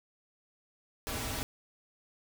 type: noise with comb filter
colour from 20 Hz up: pink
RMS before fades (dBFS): -36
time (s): 1.07-1.43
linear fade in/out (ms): 0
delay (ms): 5.6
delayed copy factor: -1
effects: none